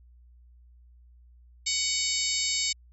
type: harmonic tone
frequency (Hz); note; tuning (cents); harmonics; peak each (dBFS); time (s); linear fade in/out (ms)
747; F#5; +16; 3 / 4 / 5 / 6 / 7 / 8 / 9 / 10; -34 / -37 / -34 / -32 / -34 / -37 / -37 / -31; 1.66-2.73; 10
effects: added 60 Hz sine -52 dBFS peak until 2.92 s